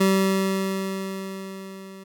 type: tone with level ramp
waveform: 25% pulse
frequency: 192.4 Hz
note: G3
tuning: 32 cents flat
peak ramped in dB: -12 to -36 dBFS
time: 0-2.04 s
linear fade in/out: 10 ms
effects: none